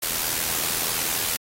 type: noise with amplitude modulation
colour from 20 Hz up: white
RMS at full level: -23 dBFS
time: 0.02-1.37 s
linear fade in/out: 10 ms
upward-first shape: sine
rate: 81.5 Hz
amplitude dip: 55%
effects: AAC 48 kbps